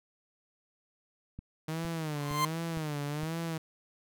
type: click train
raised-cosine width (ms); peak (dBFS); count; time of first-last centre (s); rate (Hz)
5; -30; 5; 1.39-3.233; 2.17
type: tone with vibrato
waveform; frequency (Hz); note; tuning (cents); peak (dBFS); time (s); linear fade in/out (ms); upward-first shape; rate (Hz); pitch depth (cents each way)
sawtooth; 155; D#3; -6; -29; 1.68-3.58; 5; sine; 1.3; 130
type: tone with exponential growth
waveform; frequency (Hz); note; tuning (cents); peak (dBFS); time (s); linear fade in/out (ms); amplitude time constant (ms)
40% pulse; 1046.5; C6; 0; -23; 2.09-2.45; 2; 77
effects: none